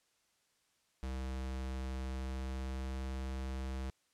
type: tone with pitch glide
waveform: square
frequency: 65.2 to 65.65 Hz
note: C2 to C2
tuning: -5 to +6 cents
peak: -38 dBFS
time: 1.03-3.9 s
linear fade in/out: 0 ms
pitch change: +11 cents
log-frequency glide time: 2.02-3.05 s
effects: white hiss -75 dBFS RMS until 4.13 s + low-pass 9000 Hz 12 dB/octave